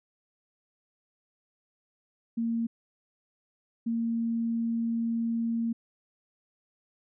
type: tone pair in turn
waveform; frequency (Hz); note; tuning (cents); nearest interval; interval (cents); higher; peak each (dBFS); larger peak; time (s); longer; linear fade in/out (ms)
sine; 230.3 / 230.3; A#3 / A#3; -21 / -21; unison; 0; neither; -26; neither; 2.37-2.67 / 3.86-5.73; second; 10
effects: none